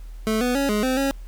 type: tone with pitch steps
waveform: 25% pulse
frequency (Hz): 218.6 / 247.6 / 277.7 / 209.9 / 258.8 / 274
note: A3 / B3 / C#4 / G#3 / C4 / C#4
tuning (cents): -11 / +5 / +3 / +19 / -19 / -20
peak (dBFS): -16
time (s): 0.27-1.11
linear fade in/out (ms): 0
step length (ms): 140
effects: added 40 Hz sine -34 dBFS peak until 1.27 s + pink hiss -56 dBFS RMS until 1.27 s